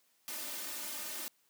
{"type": "noise with comb filter", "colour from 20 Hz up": "white", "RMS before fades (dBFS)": -41, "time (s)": [0.28, 1.28], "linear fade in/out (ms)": 0, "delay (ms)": 3.3, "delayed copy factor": 0.9, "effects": ["white hiss -72 dBFS RMS until 1.49 s", "high-pass 150 Hz 12 dB/octave"]}